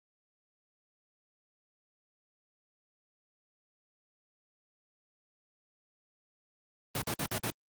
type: noise bursts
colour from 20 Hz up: pink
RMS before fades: -32 dBFS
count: 5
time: 6.95-7.503 s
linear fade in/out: 2 ms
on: 69 ms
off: 52 ms
effects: high-pass 100 Hz 12 dB/octave + Opus 24 kbps